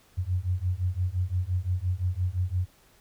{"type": "beating tone pair", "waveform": "sine", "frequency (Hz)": [88.1, 93.9], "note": ["F2", "F#2"], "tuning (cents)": [16, 26], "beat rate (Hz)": 5.8, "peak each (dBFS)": -28, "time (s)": [0.17, 2.66], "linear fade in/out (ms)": 20, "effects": ["pink hiss -60 dBFS RMS until 3 s"]}